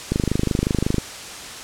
click train, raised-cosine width 3 ms, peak -6 dBFS, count 23, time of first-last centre 0.12-0.983 s, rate 25.5 Hz, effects white hiss -34 dBFS RMS until 1.63 s + low-pass 8000 Hz 12 dB/octave

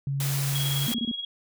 sine tone, 138.59 Hz, C#3, in tune, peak -25 dBFS, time 0.07-0.87 s, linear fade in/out 2 ms
white noise, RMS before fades -32 dBFS, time 0.2-0.94 s, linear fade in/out 2 ms
sine tone with tremolo, 3306 Hz, G#7, 9 cents flat, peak -27 dBFS, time 0.55-1.25 s, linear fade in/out 5 ms, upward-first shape triangle, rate 19 Hz, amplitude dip 75%
sine tone bursts, 233.1 Hz, A#3, in tune, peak -25 dBFS, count 4, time 0.88-1.115 s, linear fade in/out 2 ms, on 40 ms, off 25 ms
effects none

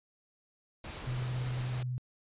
pink noise, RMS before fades -43 dBFS, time 0.84-1.83 s, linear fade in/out 2 ms
sine tone with vibrato, 125.2 Hz, B2, 24 cents sharp, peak -32 dBFS, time 1.07-1.98 s, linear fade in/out 0 ms, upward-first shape sine, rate 18 Hz, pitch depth 22 cents each way
effects resampled to 8000 Hz

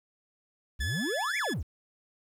triangle exponential two-way sweep, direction up then down, 54.5 to 2400 to 54.5 Hz, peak -28 dBFS, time 0.79-1.63 s, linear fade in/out 10 ms, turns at 1.38 s
sawtooth tone with vibrato, 1718 Hz, A6, 42 cents flat, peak -29 dBFS, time 0.8-1.54 s, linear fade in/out 10 ms, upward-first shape sine, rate 15 Hz, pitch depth 15 cents each way
effects low-pass 11000 Hz 12 dB/octave + 10-bit

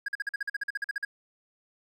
triangle tone bursts, 1637 Hz, G#6, 25 cents flat, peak -26 dBFS, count 15, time 0.06-1.05 s, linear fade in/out 5 ms, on 24 ms, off 45 ms, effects none

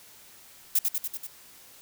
violet noise with echo, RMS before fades -22 dBFS, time 0.75-0.79 s, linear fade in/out 5 ms, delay 96 ms, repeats 5, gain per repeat -3 dB, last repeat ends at 1.27 s, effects white hiss -52 dBFS RMS until 1.81 s

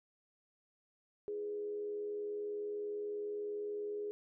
sine tone with frequency modulation, 415.3 Hz, G#4, in tune, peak -37 dBFS, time 1.28-4.11 s, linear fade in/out 0 ms, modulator 83.2 Hz, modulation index 0.29, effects none

